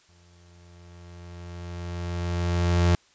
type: tone with exponential growth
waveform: 35% pulse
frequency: 86.9 Hz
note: F2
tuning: 8 cents flat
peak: -15 dBFS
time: 0.09-2.95 s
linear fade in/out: 0 ms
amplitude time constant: 620 ms
effects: white hiss -60 dBFS RMS until 3.14 s + resampled to 16000 Hz